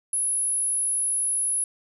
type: tone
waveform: sine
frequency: 10548 Hz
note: E9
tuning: in tune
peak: -22 dBFS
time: 0.13-1.64 s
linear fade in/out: 2 ms
effects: none